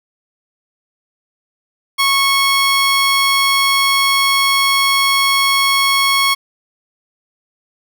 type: tone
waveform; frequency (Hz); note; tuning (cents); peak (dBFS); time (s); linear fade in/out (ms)
15% pulse; 1100; C#6; -14; -5; 1.98-6.35; 20
effects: none